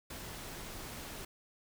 pink noise, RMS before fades -45 dBFS, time 0.1-1.25 s, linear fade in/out 5 ms, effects none

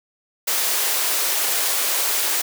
white high-pass noise, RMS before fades -21 dBFS, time 0.47-2.42 s, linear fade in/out 10 ms, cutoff 370 Hz, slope 24 dB/octave, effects none

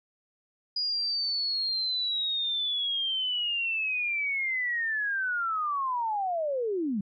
sine linear sweep, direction down, 4913 to 185 Hz, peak -26 dBFS, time 0.76-7.01 s, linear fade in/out 5 ms, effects MP3 48 kbps

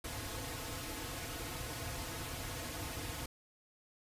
pink noise with comb filter, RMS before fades -42 dBFS, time 0.04-3.26 s, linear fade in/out 5 ms, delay 5.1 ms, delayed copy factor -0.95, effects resampled to 32000 Hz

